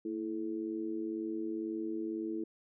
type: tone with amplitude modulation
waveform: sine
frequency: 329.6 Hz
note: E4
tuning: in tune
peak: -30 dBFS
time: 0.05-2.44 s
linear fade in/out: 5 ms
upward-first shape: sine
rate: 102 Hz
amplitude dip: 90%
effects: none